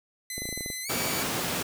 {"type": "tone with pitch glide", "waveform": "10% pulse", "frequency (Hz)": [2026, 2287], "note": ["B6", "D7"], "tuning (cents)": [44, -47], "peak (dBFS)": -24, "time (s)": [0.3, 1.23], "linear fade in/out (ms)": 2, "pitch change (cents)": 209, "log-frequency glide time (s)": [0.83, 0.89]}
{"type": "clicks", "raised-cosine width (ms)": 2, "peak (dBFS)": -24, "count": 9, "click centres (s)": [0.38, 0.42, 0.455, 0.49, 0.527, 0.576, 0.608, 0.661, 0.702]}
{"type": "high-pass noise", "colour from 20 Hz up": "pink", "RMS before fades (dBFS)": -30, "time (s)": [0.89, 1.63], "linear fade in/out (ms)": 10, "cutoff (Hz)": 150, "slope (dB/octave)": 12}
{"effects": []}